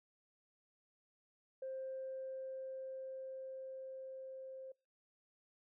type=tone with level ramp; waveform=sine; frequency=527 Hz; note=C5; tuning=12 cents sharp; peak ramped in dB=-40 to -47 dBFS; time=1.62-4.72 s; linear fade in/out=5 ms; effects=noise-tail reverb RT60 0.3 s tail -25 dB re dry + tanh soft clip ceiling -37 dBFS